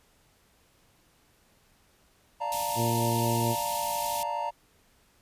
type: chord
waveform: triangle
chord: Bb major seventh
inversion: first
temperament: equal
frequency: 587.3 / 698.5 / 880 / 932.3 Hz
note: D5 / F5 / A5 / Bb5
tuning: 0 / 0 / 0 / 0 cents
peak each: -35 / -35 / -34 / -29 dBFS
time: 2.4-4.51 s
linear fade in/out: 20 ms
type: band-stop noise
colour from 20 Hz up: white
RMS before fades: -35 dBFS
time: 2.52-4.23 s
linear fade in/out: 0 ms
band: 260 to 2400 Hz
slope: 48 dB/octave
type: harmonic tone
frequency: 116.54 Hz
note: A#2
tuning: in tune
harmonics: 1 / 2 / 3 / 4 / 5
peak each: -28 / -32 / -33 / -38 / -40 dBFS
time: 2.75-3.56 s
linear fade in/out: 50 ms
effects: pink hiss -64 dBFS RMS until 5.21 s + resampled to 32000 Hz